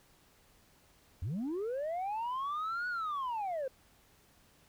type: linear two-way sweep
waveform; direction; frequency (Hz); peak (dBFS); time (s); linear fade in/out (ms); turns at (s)
sine; up then down; 73.42 to 1480 to 505; -31; 1.22-3.68; 5; 2.88
effects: tanh soft clip ceiling -32 dBFS + pink hiss -65 dBFS RMS until 4.68 s